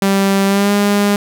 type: tone with pitch glide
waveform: sawtooth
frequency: 196 to 203.6 Hz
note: G3 to G#3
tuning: 0 to -34 cents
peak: -7 dBFS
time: 0.02-1.16 s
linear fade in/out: 2 ms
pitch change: +66 cents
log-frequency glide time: 0.46-0.72 s
effects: none